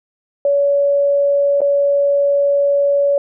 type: tone with dropouts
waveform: sine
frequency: 566 Hz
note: C#5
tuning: 36 cents sharp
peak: -11 dBFS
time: 0.45-3.18 s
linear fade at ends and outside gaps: 2 ms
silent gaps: 1.606-1.616 s
effects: none